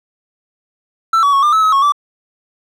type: tone with pitch steps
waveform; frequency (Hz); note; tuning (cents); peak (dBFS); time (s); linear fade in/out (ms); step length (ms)
triangle; 1332 / 1135 / 1105 / 1199 / 1299 / 1279 / 1099 / 1161; E6 / C#6 / C#6 / D6 / E6 / D#6 / C#6 / D6; +18 / +41 / -6 / +36 / -26 / +47 / -15 / -20; -7; 1.13-1.922; 5; 99
effects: none